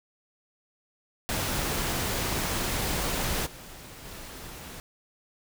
pink noise with level steps, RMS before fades -29 / -45 / -42 dBFS, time 1.29-4.8 s, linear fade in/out 0 ms, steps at 3.45 / 4.04 s, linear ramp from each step 20 ms, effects none

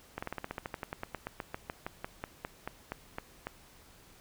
slowing click train, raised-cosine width 0.5 ms, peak -21 dBFS, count 26, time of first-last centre 0.18-3.47 s, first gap 45 ms, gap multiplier 1.08, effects pink hiss -58 dBFS RMS until 4.2 s

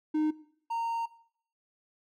triangle tone pair in turn, 307.8 / 922.4 Hz, D#4 / A#5, -19 / -19 cents, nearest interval octave + perfect fifth, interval 1900 cents, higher second, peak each -23 / -28 dBFS, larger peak first, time 0.14-0.31 / 0.7-1.06 s, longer second, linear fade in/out 10 ms, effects noise-tail reverb RT60 0.6 s tail -18 dB re dry

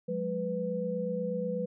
sine tone cluster, 179.5 / 207.7 / 495.7 Hz, F3 / G#3 / B4, +48 / 0 / +6 cents, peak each -35 / -37 / -32 dBFS, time 0.08-1.66 s, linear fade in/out 10 ms, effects none

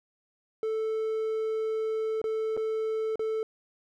triangle tone with dropouts, 440 Hz, A4, in tune, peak -25 dBFS, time 0.63-3.43 s, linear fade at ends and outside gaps 1 ms, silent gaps 2.216-2.241 / 2.567-2.574 / 3.157-3.194 s, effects none

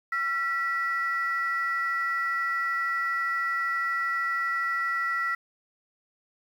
sine tone pair together, 1356.3 / 1946 Hz, E6 / B6, +49 / -26 cents, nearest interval tritone, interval 625 cents, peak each -27 dBFS, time 0.12-5.35 s, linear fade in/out 5 ms, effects tanh soft clip ceiling -19 dBFS + 9-bit

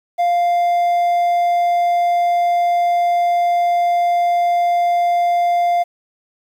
triangle tone, 698.5 Hz, F5, in tune, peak -11 dBFS, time 0.18-5.84 s, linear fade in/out 20 ms, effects 8-bit

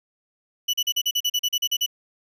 35% pulse tone bursts, 2960 Hz, F#7, in tune, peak -18 dBFS, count 13, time 0.68-1.863 s, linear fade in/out 10 ms, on 55 ms, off 39 ms, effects none

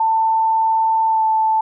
sine tone with pitch glide, 891 to 879.7 Hz, A5 to A5, +22 to -1 cents, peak -13 dBFS, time 0-1.61 s, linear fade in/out 5 ms, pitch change -23 cents, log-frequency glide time 1.07-1.24 s, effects none

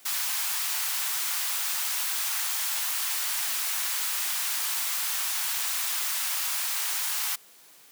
white high-pass noise, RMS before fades -29 dBFS, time 0.05-7.36 s, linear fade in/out 10 ms, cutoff 840 Hz, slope 24 dB/octave, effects white hiss -54 dBFS RMS until 7.91 s + high-pass 200 Hz 12 dB/octave

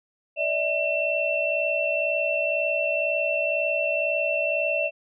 sine tone cluster, 583 / 645 / 2697 Hz, D5 / E5 / E7, -13 / -38 / +39 cents, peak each -27 / -27 / -25 dBFS, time 0.36-4.91 s, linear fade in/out 50 ms, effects none

